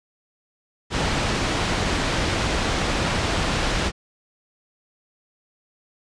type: low-pass noise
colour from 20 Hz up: pink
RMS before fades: -23 dBFS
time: 0.9-3.92 s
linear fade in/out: 50 ms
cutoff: 5100 Hz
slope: 12 dB/octave
effects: resampled to 22050 Hz